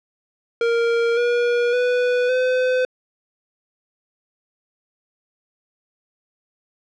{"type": "tone with pitch steps", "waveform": "square", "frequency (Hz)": [466.2, 479.9, 493.9, 508.4], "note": ["A#4", "B4", "B4", "C5"], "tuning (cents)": [0, -50, 0, -50], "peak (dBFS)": -17, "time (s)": [0.61, 2.85], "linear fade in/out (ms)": 2, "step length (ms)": 560, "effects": ["low-pass 3000 Hz 12 dB/octave"]}